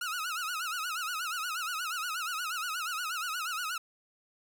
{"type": "tone with vibrato", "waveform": "sawtooth", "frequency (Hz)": 1359, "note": "F6", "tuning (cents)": -48, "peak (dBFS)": -29, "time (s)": [0.01, 3.78], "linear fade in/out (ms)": 5, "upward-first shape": "sine", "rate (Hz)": 8.4, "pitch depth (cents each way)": 150, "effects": []}